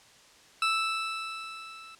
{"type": "tone with level ramp", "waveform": "20% pulse", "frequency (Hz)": 1318.5, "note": "E6", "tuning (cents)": 0, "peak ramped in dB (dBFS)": [-18, -41], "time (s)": [0.62, 1.95], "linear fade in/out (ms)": 2, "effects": ["white hiss -56 dBFS RMS until 1.99 s", "low-pass 7000 Hz 12 dB/octave"]}